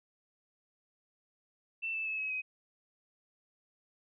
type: tone with pitch steps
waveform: sine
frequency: 2674 / 2636 / 2598 / 2561 / 2524 Hz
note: E7 / E7 / E7 / D#7 / D#7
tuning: +24 / -1 / -26 / +49 / +24 cents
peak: -33 dBFS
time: 1.82-2.42 s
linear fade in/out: 20 ms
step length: 120 ms
effects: none